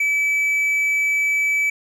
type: tone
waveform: triangle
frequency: 2300 Hz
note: D7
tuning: 37 cents flat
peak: -15 dBFS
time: 0-1.7 s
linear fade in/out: 5 ms
effects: none